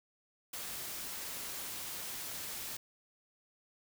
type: noise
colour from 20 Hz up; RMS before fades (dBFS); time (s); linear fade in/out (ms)
white; -42; 0.53-2.77; 5
effects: none